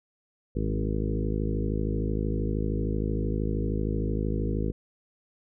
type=harmonic tone with a mistuned harmonic; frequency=53 Hz; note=G#1; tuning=36 cents sharp; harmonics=1 / 2 / 3 / 4 / 5 / 6 / 7 / 8 / 9; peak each=-29 / -32 / -34 / -35 / -36 / -37 / -37 / -38 / -39 dBFS; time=0.55-4.72 s; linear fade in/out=10 ms; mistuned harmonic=4; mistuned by=-20 cents; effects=none